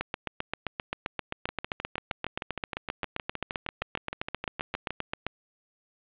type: two click trains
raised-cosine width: 0.3 ms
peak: -13 / -16 dBFS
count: 41 / 23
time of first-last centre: 0.01-5.266 / 1.49-4.906 s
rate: 7.61 / 6.44 Hz
effects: resampled to 8000 Hz + 7-bit